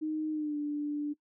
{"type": "tone with pitch glide", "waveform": "sine", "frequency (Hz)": [310, 294.1], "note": ["D#4", "D4"], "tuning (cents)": [-6, 3], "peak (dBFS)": -30, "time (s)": [0.01, 1.14], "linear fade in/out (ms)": 20, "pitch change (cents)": -91, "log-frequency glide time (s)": [0.31, 0.57], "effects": ["noise-tail reverb RT60 0.1 s tail -20 dB re dry"]}